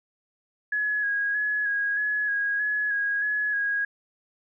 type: tone with vibrato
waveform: sine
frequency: 1669 Hz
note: G#6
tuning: 8 cents sharp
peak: -23 dBFS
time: 0.72-3.85 s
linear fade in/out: 5 ms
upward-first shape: square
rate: 1.6 Hz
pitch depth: 24 cents each way
effects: none